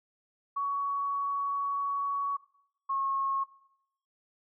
sine tone pair in turn, 1122 / 1088.8 Hz, C#6 / C#6, +21 / -31 cents, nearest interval minor second, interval 52 cents, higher first, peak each -28 dBFS, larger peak neither, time 0.56-2.37 / 2.89-3.44 s, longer first, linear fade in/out 10 ms, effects noise-tail reverb RT60 0.7 s tail -17 dB re dry

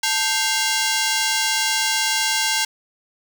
10% pulse ring-modulated tone, 1222 Hz, D#6, 32 cents flat, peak -7 dBFS, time 0.03-2.65 s, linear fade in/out 5 ms, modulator 343 Hz, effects none

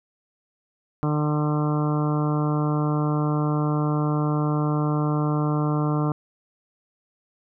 harmonic tone, 150 Hz, D3, 37 cents sharp, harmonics 1 / 2 / 3 / 4 / 5 / 6 / 7 / 8 / 9, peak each -22 / -26 / -32 / -35 / -35 / -39 / -34 / -35 / -39 dBFS, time 1.03-6.12 s, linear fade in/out 0 ms, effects none

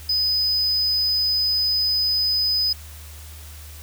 triangle tone, 5010 Hz, D#8, 11 cents sharp, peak -17 dBFS, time 0.09-2.73 s, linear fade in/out 5 ms, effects added 76 Hz sine -38 dBFS peak until 3.82 s + white hiss -44 dBFS RMS until 3.82 s

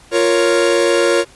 45% pulse chord, Bb minor, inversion second, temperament equal, 349.2 / 466.2 / 554.4 Hz, F4 / Bb4 / Db5, 0 / 0 / 0 cents, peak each -16 dBFS, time 0.11-1.25 s, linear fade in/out 50 ms, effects pink hiss -45 dBFS RMS until 1.35 s + resampled to 24000 Hz

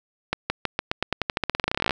accelerating click train, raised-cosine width 0.3 ms, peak -6 dBFS, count 26, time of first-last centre 0.33-1.908 s, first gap 170 ms, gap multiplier 0.9, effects none

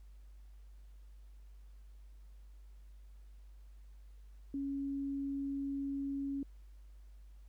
sine tone, 277.2 Hz, C#4, in tune, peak -35 dBFS, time 4.54-6.43 s, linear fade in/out 2 ms, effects added 50 Hz sine -52 dBFS peak until 7.48 s + pink hiss -75 dBFS RMS until 7.48 s

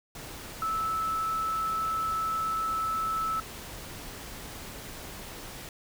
sine tone in noise, 1310 Hz, E6, 11 cents flat, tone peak -27 dBFS, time 0.62-3.4 s, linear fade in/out 2 ms, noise pink, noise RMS -42 dBFS, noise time 0.15-5.69 s, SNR +12 dB, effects none

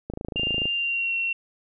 click train, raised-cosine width 2 ms, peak -18 dBFS, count 16, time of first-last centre 0.1-0.656 s, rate 27 Hz
sine tone with pitch glide, 2794 to 2727 Hz, F7 to F7, 0 to -42 cents, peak -23 dBFS, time 0.36-1.33 s, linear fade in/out 5 ms, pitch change -42 cents, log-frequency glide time 0.73-1.15 s
effects none

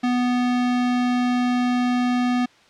square tone, 246.9 Hz, B3, in tune, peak -19 dBFS, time 0.03-2.46 s, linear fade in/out 10 ms, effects white hiss -53 dBFS RMS until 2.69 s + low-pass 4000 Hz 12 dB/octave

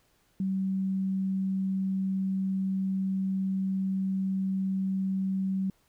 sine tone, 191.2 Hz, G3, 43 cents flat, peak -26 dBFS, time 0.4-5.7 s, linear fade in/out 2 ms, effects pink hiss -68 dBFS RMS until 5.88 s

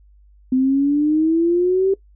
sine exponential sweep, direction up, 255.3 to 392 Hz, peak -13 dBFS, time 0.52-1.94 s, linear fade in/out 5 ms, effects noise-tail reverb RT60 0.1 s tail -20 dB re dry + added 50 Hz sine -47 dBFS peak until 2.15 s

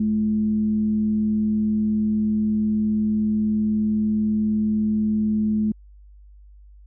sine tone with frequency modulation, 214.2 Hz, A3, 46 cents flat, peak -18 dBFS, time 0-5.72 s, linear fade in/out 5 ms, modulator 124 Hz, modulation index 0.21, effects added 50 Hz sine -44 dBFS peak until 6.86 s

